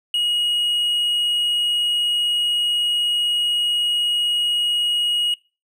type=tone; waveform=triangle; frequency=2891 Hz; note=F#7; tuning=41 cents flat; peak=-16 dBFS; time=0.14-5.34 s; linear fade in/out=2 ms; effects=noise-tail reverb RT60 0.3 s tail -22 dB re dry